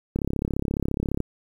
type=click train; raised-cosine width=3 ms; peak=-12 dBFS; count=37; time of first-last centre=0.16-1.203 s; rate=34.5 Hz; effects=8-bit